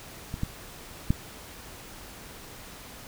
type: clicks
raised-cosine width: 5 ms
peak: -20 / -15 / -9 dBFS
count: 3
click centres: 0.341 / 0.434 / 1.105 s
effects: pink hiss -45 dBFS RMS until 3.07 s